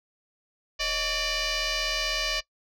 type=tone with frequency modulation; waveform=sine; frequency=1140 Hz; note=C#6; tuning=48 cents sharp; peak=-23 dBFS; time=0.79-2.41 s; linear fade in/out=20 ms; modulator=589 Hz; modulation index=7.5; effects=noise-tail reverb RT60 0.1 s tail -21 dB re dry + tanh soft clip ceiling -24 dBFS